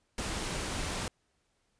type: noise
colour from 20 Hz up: pink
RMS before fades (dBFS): -35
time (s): 0.18-1.08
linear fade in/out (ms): 2
effects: pink hiss -75 dBFS RMS until 1.79 s + resampled to 22050 Hz